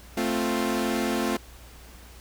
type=chord; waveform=sawtooth; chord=F major; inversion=first; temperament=equal; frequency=220 / 261.6 / 349.2 Hz; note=A3 / C4 / F4; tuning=0 / 0 / 0 cents; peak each=-24 / -25 / -25 dBFS; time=0.17-1.37 s; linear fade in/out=5 ms; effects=added 60 Hz sine -47 dBFS peak until 2.2 s + pink hiss -50 dBFS RMS until 2.2 s

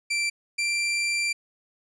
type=tone pair in turn; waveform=sawtooth; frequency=2348 / 2359 Hz; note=D7 / D7; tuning=-1 / +7 cents; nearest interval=unison; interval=8 cents; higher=second; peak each=-20 dBFS; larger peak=neither; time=0.1-0.3 / 0.58-1.33 s; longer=second; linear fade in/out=10 ms; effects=resampled to 22050 Hz

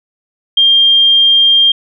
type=tone; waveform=sine; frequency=3200 Hz; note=G7; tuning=35 cents sharp; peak=-5 dBFS; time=0.57-1.72 s; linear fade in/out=5 ms; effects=none

